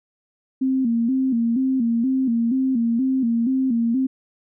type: tone with vibrato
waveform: sine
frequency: 246.9 Hz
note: B3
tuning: in tune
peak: -17 dBFS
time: 0.61-4.07 s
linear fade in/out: 10 ms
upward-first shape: square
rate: 2.1 Hz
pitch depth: 110 cents each way
effects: none